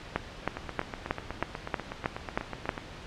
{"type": "two click trains", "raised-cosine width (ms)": 0.5, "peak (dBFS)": [-11, -19], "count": [9, 19], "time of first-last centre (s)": [[0.16, 2.692], [0.57, 2.779]], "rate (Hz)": [3.16, 8.15], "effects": ["pink hiss -44 dBFS RMS until 3.06 s", "low-pass 4000 Hz 12 dB/octave"]}